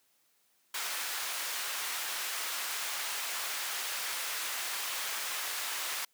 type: high-pass noise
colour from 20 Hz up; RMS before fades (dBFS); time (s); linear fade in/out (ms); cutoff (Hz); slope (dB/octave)
pink; -36; 0.74-6.05; 5; 1200; 12
effects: white hiss -71 dBFS RMS until 6.13 s + high-pass 150 Hz 12 dB/octave